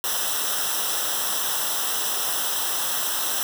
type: noise with comb filter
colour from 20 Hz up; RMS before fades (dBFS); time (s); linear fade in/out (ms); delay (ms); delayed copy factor
white; -25; 0.04-3.43; 0; 0.44; -0.85
effects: none